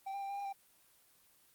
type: tone with pitch steps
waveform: triangle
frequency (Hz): 778 / 796 / 788 / 799 / 804 / 787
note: G5 / G5 / G5 / G5 / G5 / G5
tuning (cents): -13 / +26 / +9 / +33 / +44 / +7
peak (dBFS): -36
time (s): 0.06-0.528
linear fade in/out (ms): 10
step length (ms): 78
effects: white hiss -67 dBFS RMS until 1.54 s + Opus 24 kbps